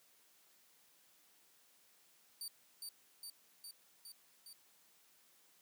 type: tone with echo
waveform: 20% pulse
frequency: 4612 Hz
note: D8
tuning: 32 cents flat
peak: -37 dBFS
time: 2.41-2.48 s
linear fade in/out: 2 ms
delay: 410 ms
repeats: 5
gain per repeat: -2 dB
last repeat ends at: 4.53 s
effects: white hiss -69 dBFS RMS until 5.61 s + high-pass 150 Hz 12 dB/octave